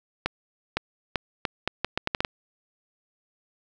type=accelerating click train; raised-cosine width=0.3 ms; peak=-8 dBFS; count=11; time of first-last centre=0.26-2.248 s; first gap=510 ms; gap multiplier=0.76; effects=none